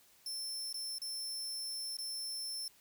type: tone with dropouts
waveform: sawtooth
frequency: 5340 Hz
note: E8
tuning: 22 cents sharp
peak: -36 dBFS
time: 0.26-2.68 s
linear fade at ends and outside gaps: 2 ms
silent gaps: 0.728-0.742 / 0.984-1.017 / 1.969-1.986 s
effects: white hiss -65 dBFS RMS until 2.8 s